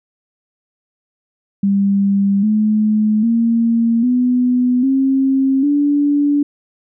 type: tone with pitch steps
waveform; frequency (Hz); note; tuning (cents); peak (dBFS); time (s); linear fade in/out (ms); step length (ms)
sine; 198.5 / 214 / 230.7 / 248.7 / 268 / 288.9; G3 / A3 / A#3 / B3 / C4 / D4; +22 / -48 / -18 / +12 / +42 / -28; -11; 1.63-6.43; 5; 800
effects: none